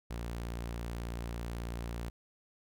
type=tone; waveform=sawtooth; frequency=58.27 Hz; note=A#1; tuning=in tune; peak=-33 dBFS; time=0.1-2.1 s; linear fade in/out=10 ms; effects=none